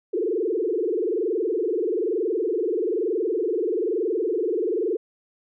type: tone with frequency modulation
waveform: sine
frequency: 400.4 Hz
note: G4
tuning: 37 cents sharp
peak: -21 dBFS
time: 0.13-4.97 s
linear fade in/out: 10 ms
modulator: 21.1 Hz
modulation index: 3.2
effects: none